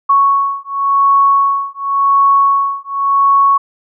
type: beating tone pair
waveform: sine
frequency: 1108.7 / 1109.61 Hz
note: C#6 / C#6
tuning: 0 / +1 cents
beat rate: 0.91 Hz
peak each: -12 dBFS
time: 0.09-3.58 s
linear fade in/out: 10 ms
effects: none